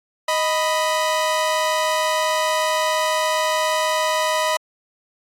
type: tone pair together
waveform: sawtooth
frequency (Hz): 624 / 989.3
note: D#5 / B5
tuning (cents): +5 / +3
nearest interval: minor sixth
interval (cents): 798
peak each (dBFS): -17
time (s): 0.28-4.57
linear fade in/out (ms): 5
effects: low-pass 11000 Hz 12 dB/octave + AAC 64 kbps